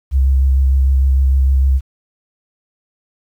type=tone with vibrato; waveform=sine; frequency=66.8 Hz; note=C2; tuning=36 cents sharp; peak=-9 dBFS; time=0.11-1.81 s; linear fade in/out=50 ms; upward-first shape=sine; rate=6.6 Hz; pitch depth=21 cents each way; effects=8-bit